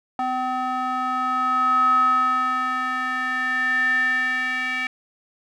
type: tone with band-pass filter sweep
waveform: square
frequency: 255.3 Hz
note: C4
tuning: 42 cents flat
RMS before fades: -22 dBFS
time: 0.19-4.87 s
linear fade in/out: 2 ms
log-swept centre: 950 to 2100 Hz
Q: 8.9
effects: none